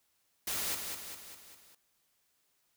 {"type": "noise with echo", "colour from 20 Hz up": "white", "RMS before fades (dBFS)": -35, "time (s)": [0.47, 0.75], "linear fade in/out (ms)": 5, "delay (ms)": 200, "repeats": 5, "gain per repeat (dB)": -5, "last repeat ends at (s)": 1.75, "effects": ["white hiss -75 dBFS RMS until 2.76 s"]}